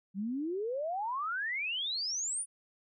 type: exponential sweep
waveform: sine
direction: up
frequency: 185 to 9956 Hz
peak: -32 dBFS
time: 0.14-2.46 s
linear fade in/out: 50 ms
effects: none